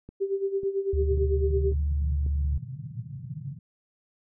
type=click train; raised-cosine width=3 ms; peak=-29 dBFS; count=5; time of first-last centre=0.09-2.264 s; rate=1.84 Hz
type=tone with tremolo; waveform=sine; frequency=392 Hz; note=G4; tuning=in tune; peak=-22 dBFS; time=0.2-1.74 s; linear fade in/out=20 ms; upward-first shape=sine; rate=9 Hz; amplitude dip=75%
type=tone with pitch glide; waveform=sine; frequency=73.42 to 71.91 Hz; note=D2 to D2; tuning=0 to -36 cents; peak=-23 dBFS; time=0.93-2.58 s; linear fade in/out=5 ms; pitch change=-36 cents; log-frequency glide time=1.51-2.39 s
type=band-pass noise; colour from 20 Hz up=white; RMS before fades=-38 dBFS; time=1-3.59 s; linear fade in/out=5 ms; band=110 to 150 Hz; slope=48 dB/octave
effects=none